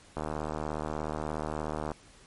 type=click train; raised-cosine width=1 ms; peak=-19 dBFS; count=135; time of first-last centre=0.17-1.917 s; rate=76.7 Hz; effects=pink hiss -56 dBFS RMS until 2.26 s + MP3 48 kbps